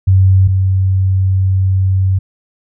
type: tone pair in turn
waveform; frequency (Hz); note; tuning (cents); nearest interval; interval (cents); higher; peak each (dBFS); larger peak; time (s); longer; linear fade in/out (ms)
sine; 94.9 / 94.9; F#2 / F#2; +44 / +44; unison; 0; neither; -5 / -9; first; 0.07-0.48 / 0.48-2.19; second; 10
effects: none